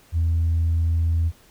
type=tone; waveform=sine; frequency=82.6 Hz; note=E2; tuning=4 cents sharp; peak=-16 dBFS; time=0.12-1.32 s; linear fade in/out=50 ms; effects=tanh soft clip ceiling -15 dBFS + pink hiss -54 dBFS RMS until 1.5 s